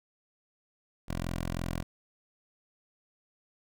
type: tone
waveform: 10% pulse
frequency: 43 Hz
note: F1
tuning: 26 cents flat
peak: -24 dBFS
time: 1.08-1.83 s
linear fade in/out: 10 ms
effects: none